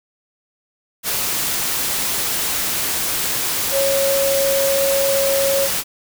sine tone in noise, 550 Hz, C#5, 14 cents flat, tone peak -16 dBFS, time 3.71-5.69 s, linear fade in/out 50 ms, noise white, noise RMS -21 dBFS, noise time 1.03-5.84 s, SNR +2 dB, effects none

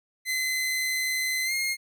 sawtooth tone with pitch glide, 2043 to 2136 Hz, C7 to C7, -42 to +35 cents, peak -22 dBFS, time 0.25-1.77 s, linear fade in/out 50 ms, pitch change +77 cents, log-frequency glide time 1.44-1.53 s, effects none

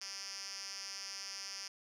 5% pulse tone with band-pass filter, 196 Hz, G3, in tune, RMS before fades -45 dBFS, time 0.01-1.68 s, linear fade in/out 5 ms, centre 5000 Hz, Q 4.2, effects none

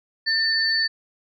sine tone pair together, 1792 / 4505 Hz, A6 / C#8, +31 / +27 cents, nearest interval octave + major third, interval 1596 cents, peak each -22 / -21 dBFS, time 0.26-0.88 s, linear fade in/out 20 ms, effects none

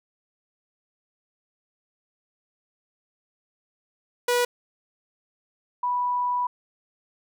sawtooth / sine tone pair in turn, 487.2 / 983.7 Hz, B4 / B5, -24 / -7 cents, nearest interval octave, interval 1217 cents, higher second, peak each -16 / -22 dBFS, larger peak first, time 4.28-4.45 / 5.83-6.47 s, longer second, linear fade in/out 5 ms, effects none

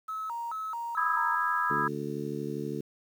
sine tone with vibrato, 1100 Hz, C#6, 14 cents flat, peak -32 dBFS, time 0.08-1.36 s, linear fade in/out 10 ms, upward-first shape square, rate 2.3 Hz, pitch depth 280 cents each way
sine chord, E major seventh, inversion second, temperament just, 988.9 / 1236.1 / 1318.5 / 1648.1 Hz, B5 / D#6 / E6 / G#6, +2 / -12 / 0 / -14 cents, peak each -31 dBFS, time 0.97-1.88 s, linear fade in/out 5 ms
harmonic tone, 72.5 Hz, D2, 22 cents flat, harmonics 2 / 3 / 4 / 5 / 6, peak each -38 / -38 / -38 / -38 / -38 dBFS, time 1.7-2.81 s, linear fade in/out 5 ms
effects 9-bit

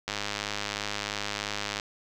click train, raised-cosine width 0.2 ms, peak -13 dBFS, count 178, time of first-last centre 0.08-1.798 s, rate 103 Hz, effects none

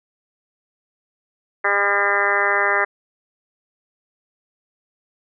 harmonic tone with a mistuned harmonic, 201.5 Hz, G3, 48 cents sharp, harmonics 2 / 3 / 4 / 5 / 6 / 7 / 8 / 9 / 10, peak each -26 / -26 / -26 / -27 / -24 / -26 / -23 / -22 / -24 dBFS, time 1.64-2.85 s, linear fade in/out 10 ms, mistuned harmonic 7, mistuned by -18 cents, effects none

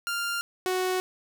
sawtooth tone pair in turn, 1396 / 369.8 Hz, F6 / F#4, -1 / -1 cents, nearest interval octave + major seventh, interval 2300 cents, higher first, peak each -24 / -21 dBFS, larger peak second, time 0.07-0.41 / 0.66-1 s, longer neither, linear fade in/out 0 ms, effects none

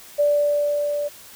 sine tone with level ramp, 584 Hz, D5, 10 cents flat, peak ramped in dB -14 to -22 dBFS, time 0.18-1.09 s, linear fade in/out 20 ms, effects white hiss -44 dBFS RMS until 1.35 s

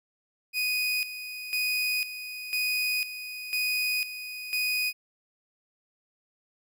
30% pulse tone with tremolo, 2489 Hz, D#7, in tune, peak -23 dBFS, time 0.53-4.93 s, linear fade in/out 50 ms, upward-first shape square, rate 1 Hz, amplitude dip 70%, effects none

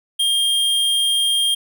square tone, 3213 Hz, G7, 42 cents sharp, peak -16 dBFS, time 0.19-1.55 s, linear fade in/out 10 ms, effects none

